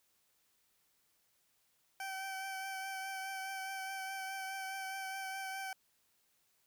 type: tone with vibrato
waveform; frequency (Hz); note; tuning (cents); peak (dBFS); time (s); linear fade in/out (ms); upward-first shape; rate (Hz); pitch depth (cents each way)
20% pulse; 770; G5; -31; -35; 2-5.73; 2; triangle; 4.8; 21
effects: white hiss -75 dBFS RMS until 6.66 s